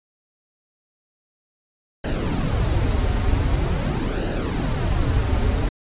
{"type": "noise with flanger", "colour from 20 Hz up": "brown", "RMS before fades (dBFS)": -21, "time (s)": [2.04, 5.69], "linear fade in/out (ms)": 5, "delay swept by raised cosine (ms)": [0.87, 6.17], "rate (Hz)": 0.45, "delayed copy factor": -0.6, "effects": ["resampled to 8000 Hz"]}